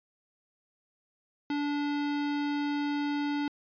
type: tone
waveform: square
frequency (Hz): 290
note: D4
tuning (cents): -22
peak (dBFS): -29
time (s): 1.5-3.48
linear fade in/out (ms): 2
effects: resampled to 11025 Hz